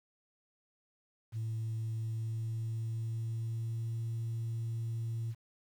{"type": "tone with pitch glide", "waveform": "sine", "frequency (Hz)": [111.8, 114.35], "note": ["A2", "A#2"], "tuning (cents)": [28, -33], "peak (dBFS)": -32, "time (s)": [1.32, 5.35], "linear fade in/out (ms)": 50, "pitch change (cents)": 39, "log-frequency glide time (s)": [1.97, 3.98], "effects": ["tanh soft clip ceiling -31 dBFS", "10-bit"]}